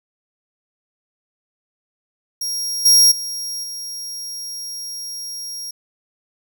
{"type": "tone with level steps", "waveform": "sawtooth", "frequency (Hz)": 5600, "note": "F8", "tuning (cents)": 4, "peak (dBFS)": [-19, -6, -22, -25], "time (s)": [2.41, 5.71], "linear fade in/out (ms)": 5, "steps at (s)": [2.85, 3.11, 3.63], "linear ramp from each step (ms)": 10, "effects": []}